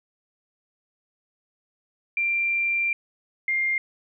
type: tone pair in turn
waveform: sine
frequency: 2369 / 2113 Hz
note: D7 / C7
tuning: +14 / +16 cents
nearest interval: major second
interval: 198 cents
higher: first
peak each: -21 dBFS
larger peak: neither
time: 2.17-2.93 / 3.48-3.78 s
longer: first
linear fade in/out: 2 ms
effects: none